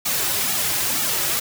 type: noise with flanger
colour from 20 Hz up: white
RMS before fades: -22 dBFS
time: 0.05-1.4 s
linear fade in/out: 10 ms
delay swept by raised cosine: 1.9 to 4.5 ms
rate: 2.1 Hz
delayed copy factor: -0.9
effects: none